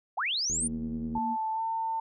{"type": "linear sweep", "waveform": "sine", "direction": "up", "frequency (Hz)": [622.3, 9397], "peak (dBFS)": -27, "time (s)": [0.17, 0.68], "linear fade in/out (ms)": 10}
{"type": "click train", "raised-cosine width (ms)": 3, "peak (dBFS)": -29, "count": 56, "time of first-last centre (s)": [0.5, 1.179], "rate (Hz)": 81}
{"type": "tone", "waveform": "sine", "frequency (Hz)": 233.1, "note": "A#3", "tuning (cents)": 0, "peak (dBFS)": -32, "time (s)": [0.6, 1.37], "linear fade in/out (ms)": 50}
{"type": "tone with pitch glide", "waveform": "sine", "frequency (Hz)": [880, 899.5], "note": ["A5", "A5"], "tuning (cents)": [0, 38], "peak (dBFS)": -28, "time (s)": [1.15, 2], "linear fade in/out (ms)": 5, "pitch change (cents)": 38, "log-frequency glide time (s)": [1.52, 1.62]}
{"effects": []}